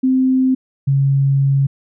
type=tone pair in turn; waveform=sine; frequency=259.9 / 137.68 Hz; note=C4 / C#3; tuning=-11 / -11 cents; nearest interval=major seventh; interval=1100 cents; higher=first; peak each=-11 dBFS; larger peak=neither; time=0.03-0.55 / 0.87-1.67 s; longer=second; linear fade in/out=10 ms; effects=none